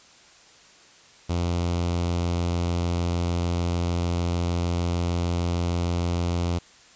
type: tone with notch filter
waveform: sawtooth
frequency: 86.6 Hz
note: F2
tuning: 14 cents flat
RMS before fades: -25 dBFS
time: 1.29-6.59 s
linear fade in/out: 10 ms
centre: 1700 Hz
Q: 1.6
effects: white hiss -52 dBFS RMS until 6.95 s + resampled to 16000 Hz